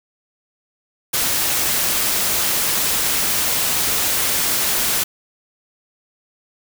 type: noise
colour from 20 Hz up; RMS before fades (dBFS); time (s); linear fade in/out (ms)
white; -19; 1.13-5.04; 10
effects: none